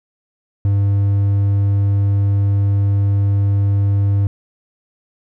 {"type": "tone", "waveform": "triangle", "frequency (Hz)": 100, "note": "G2", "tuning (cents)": 35, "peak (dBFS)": -10, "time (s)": [0.65, 4.27], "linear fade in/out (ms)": 0, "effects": []}